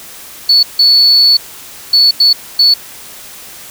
sine tone bursts at uneven times, 4435 Hz, C#8, in tune, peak -3 dBFS, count 5, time 0.49-0.63 / 0.79-1.37 / 1.93-2.11 / 2.2-2.33 / 2.59-2.74 s, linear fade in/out 5 ms, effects tanh soft clip ceiling 0 dBFS + white hiss -32 dBFS RMS until 3.7 s

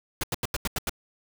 pink noise bursts, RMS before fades -28 dBFS, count 7, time 0.21-0.895 s, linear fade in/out 2 ms, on 25 ms, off 85 ms, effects none

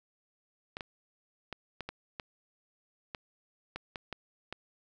clicks, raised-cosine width 0.3 ms, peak -22 dBFS, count 11, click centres 0.769 / 0.808 / 1.527 / 1.807 / 1.89 / 2.198 / 3.148 / 3.76 / 3.958 / 4.127 / 4.526 s, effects none

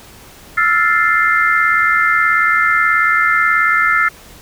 sine chord, F major seventh, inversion third, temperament equal, 1318.5 / 1396.9 / 1760 / 2093 Hz, E6 / F6 / A6 / C7, 0 / 0 / 0 / 0 cents, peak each -16 dBFS, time 0.57-4.09 s, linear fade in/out 10 ms, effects pink hiss -40 dBFS RMS until 4.41 s

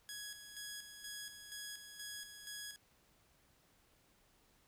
10% pulse tone with tremolo, 1669 Hz, G#6, 8 cents sharp, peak -36 dBFS, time 0.09-2.76 s, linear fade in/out 0 ms, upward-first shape square, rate 2.1 Hz, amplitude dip 55%, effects pink hiss -71 dBFS RMS until 4.67 s

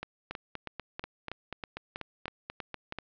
two click trains, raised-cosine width 0.3 ms, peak -20 / -20 dBFS, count 12 / 10, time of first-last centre 0.31-2.986 / 0.03-2.924 s, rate 4.11 / 3.11 Hz, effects low-pass 4000 Hz 12 dB/octave

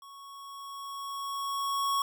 square tone with level ramp, 1108 Hz, C#6, 1 cent flat, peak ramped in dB -48 to -26 dBFS, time 0.02-2.02 s, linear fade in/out 2 ms, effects none

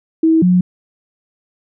sine tone pair in turn, 322.7 / 180.53 Hz, E4 / F#3, -37 / -42 cents, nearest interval minor seventh, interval 1005 cents, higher first, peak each -8 dBFS, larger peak neither, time 0.23-0.42 / 0.42-0.61 s, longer neither, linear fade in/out 5 ms, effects none

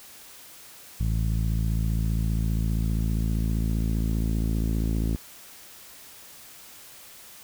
sawtooth tone with low-pass filter sweep, 55.1 Hz, A1, 3 cents sharp, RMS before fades -25 dBFS, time 1-5.16 s, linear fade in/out 0 ms, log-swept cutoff 150 to 280 Hz, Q 1.7, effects white hiss -47 dBFS RMS until 7.43 s

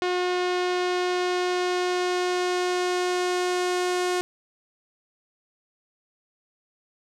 sawtooth tone with low-pass filter sweep, 360.5 Hz, F#4, 45 cents flat, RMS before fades -25 dBFS, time 0.02-4.21 s, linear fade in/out 0 ms, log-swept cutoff 4200 to 8400 Hz, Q 0.98, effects none

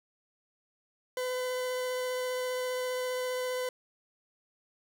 40% pulse tone with vibrato, 505 Hz, B4, 39 cents sharp, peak -30 dBFS, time 1.17-3.69 s, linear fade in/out 2 ms, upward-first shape triangle, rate 15 Hz, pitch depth 10 cents each way, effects none

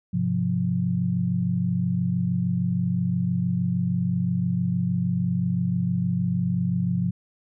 sine chord, F minor, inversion first, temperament equal with one note detuned, 103.83 / 130.81 / 176.95 Hz, Ab2 / C3 / F3, 0 / 0 / +23 cents, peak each -29 / -27 / -23 dBFS, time 0.13-7.11 s, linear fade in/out 10 ms, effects none

